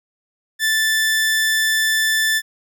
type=tone; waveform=sawtooth; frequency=1760 Hz; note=A6; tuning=in tune; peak=-12 dBFS; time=0.59-2.42 s; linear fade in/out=50 ms; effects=none